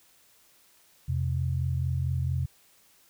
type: tone pair together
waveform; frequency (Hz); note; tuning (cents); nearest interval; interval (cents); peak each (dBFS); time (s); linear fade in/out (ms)
sine; 85.57 / 130; F2 / C3; -35 / -11; perfect fifth; 724; -28; 1.08-2.46; 10
effects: white hiss -61 dBFS RMS until 3.09 s